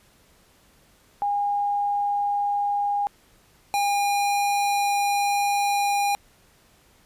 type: tone pair in turn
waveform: sine / square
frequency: 814 / 809.9 Hz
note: G#5 / G#5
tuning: -35 / -44 cents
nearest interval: unison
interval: 9 cents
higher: first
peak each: -21 dBFS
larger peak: neither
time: 1.22-3.07 / 3.74-6.15 s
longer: second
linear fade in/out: 0 ms
effects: pink hiss -58 dBFS RMS until 7.05 s + resampled to 32000 Hz